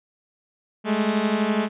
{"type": "beating tone pair", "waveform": "sawtooth", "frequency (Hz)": [205.4, 217.4], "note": ["G#3", "A3"], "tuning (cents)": [-19, -21], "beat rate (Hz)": 12, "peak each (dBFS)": [-20, -18], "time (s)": [0.84, 1.69], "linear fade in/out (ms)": 50, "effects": ["resampled to 8000 Hz"]}